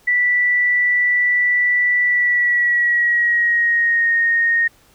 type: tone with pitch glide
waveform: sine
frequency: 1966 to 1855.7 Hz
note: B6 to A#6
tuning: -8 to -8 cents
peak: -13 dBFS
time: 0.07-4.68 s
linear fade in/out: 10 ms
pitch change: -100 cents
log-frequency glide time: 2.04-4.12 s
effects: pink hiss -53 dBFS RMS until 4.94 s